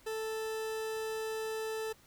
40% pulse tone, 440 Hz, A4, in tune, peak -34 dBFS, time 0.06-1.93 s, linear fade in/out 10 ms, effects pink hiss -62 dBFS RMS until 2.06 s

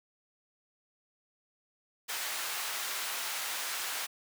pink high-pass noise, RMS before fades -36 dBFS, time 2.08-4.07 s, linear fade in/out 20 ms, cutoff 1100 Hz, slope 12 dB/octave, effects none

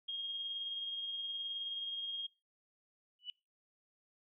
sine tone with tremolo, 3246 Hz, G#7, 40 cents flat, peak -36 dBFS, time 0.08-2.27 s, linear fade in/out 10 ms, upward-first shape triangle, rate 19 Hz, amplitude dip 35%
sine tone with exponential growth, 2960 Hz, F#7, in tune, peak -36 dBFS, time 3.19-3.3 s, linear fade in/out 1 ms, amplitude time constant 22 ms
effects noise-tail reverb RT60 0.3 s tail -26 dB re dry

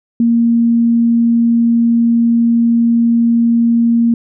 sine tone, 233.1 Hz, A#3, in tune, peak -8 dBFS, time 0.2-4.14 s, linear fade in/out 2 ms, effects none

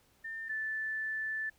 sine tone pair in turn, 1800 / 1754.8 Hz, A6 / A6, +39 / -5 cents, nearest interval unison, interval 44 cents, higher first, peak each -38 / -33 dBFS, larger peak second, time 0.24-0.49 / 0.49-1.5 s, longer second, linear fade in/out 10 ms, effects pink hiss -68 dBFS RMS until 1.58 s

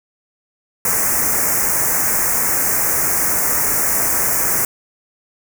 white band-stop noise, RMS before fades -17 dBFS, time 0.85-4.65 s, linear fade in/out 2 ms, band 2200 to 5800 Hz, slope 48 dB/octave, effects none

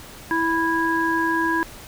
harmonic tone, 329.1 Hz, E4, 3 cents flat, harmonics 1 / 3 / 5, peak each -23 / -23 / -23 dBFS, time 0.31-1.63 s, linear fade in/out 0 ms, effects pink hiss -41 dBFS RMS until 1.87 s

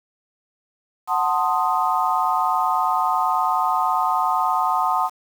sine chord, F# diminished seventh, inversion none, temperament equal with one note detuned, 740 / 888.2 / 1046.5 / 1244.5 Hz, F#5 / A5 / C6 / Eb6, 0 / +16 / 0 / 0 cents, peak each -23 dBFS, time 1.07-5.1 s, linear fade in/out 50 ms, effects 7-bit

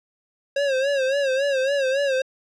square tone with vibrato, 544 Hz, C#5, 33 cents flat, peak -20 dBFS, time 0.56-2.22 s, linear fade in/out 5 ms, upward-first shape sine, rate 3.6 Hz, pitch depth 87 cents each way, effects low-pass 5000 Hz 12 dB/octave

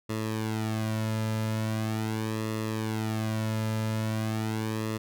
sawtooth tone with flanger, 109.8 Hz, A2, 3 cents flat, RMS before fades -30 dBFS, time 0.09-4.98 s, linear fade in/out 10 ms, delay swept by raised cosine 1.3 to 2.7 ms, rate 0.41 Hz, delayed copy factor -0.75, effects none

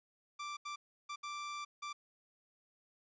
sawtooth tone bursts at uneven times, 1174.7 Hz, D6, in tune, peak -37 dBFS, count 5, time 0.39-0.57 / 0.65-0.76 / 1.09-1.16 / 1.23-1.65 / 1.82-1.93 s, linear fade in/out 10 ms, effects resampled to 16000 Hz + 12-bit

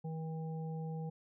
harmonic tone, 160.1 Hz, D#3, 50 cents sharp, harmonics 1 / 3 / 5, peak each -38 / -48 / -51 dBFS, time 0.04-1.1 s, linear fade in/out 10 ms, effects none

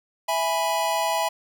square chord, E major, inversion none, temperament equal, 659.3 / 830.6 / 987.8 Hz, E5 / G#5 / B5, 0 / 0 / 0 cents, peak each -27 dBFS, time 0.28-1.29 s, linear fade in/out 10 ms, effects none

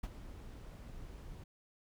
brown noise with ADSR envelope, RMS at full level -37 dBFS, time 0.03-1.44 s, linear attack 8 ms, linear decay 35 ms, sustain -12 dB, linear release 6 ms, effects none

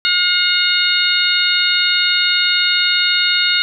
harmonic tone with a mistuned harmonic, 716 Hz, F5, 43 cents sharp, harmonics 2 / 3 / 4 / 5 / 6, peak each -19 / -20 / -19 / -18 / -19 dBFS, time 0.05-3.62 s, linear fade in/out 0 ms, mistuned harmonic 5, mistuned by +52 cents, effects none

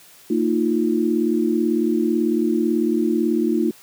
sine chord, Bb suspended fourth, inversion none, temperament equal with one note detuned, 227.5 / 311.1 / 349.2 Hz, Bb3 / Eb4 / F4, -42 / 0 / 0 cents, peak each -21 / -21 / -21 dBFS, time 0.3-3.71 s, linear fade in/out 5 ms, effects white hiss -48 dBFS RMS until 3.82 s + high-pass 100 Hz 12 dB/octave

